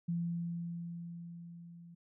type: tone with level ramp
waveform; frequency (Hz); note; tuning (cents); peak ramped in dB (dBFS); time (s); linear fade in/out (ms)
sine; 170.5; F3; -41; -31 to -51; 0.08-1.95; 10
effects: none